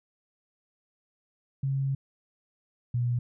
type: tone pair in turn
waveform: sine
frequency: 136.1 / 121.25 Hz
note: C#3 / B2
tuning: -31 / -31 cents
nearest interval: major second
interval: 200 cents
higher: first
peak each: -25 / -24 dBFS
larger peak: second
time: 1.63-1.95 / 2.94-3.19 s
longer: first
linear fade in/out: 5 ms
effects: none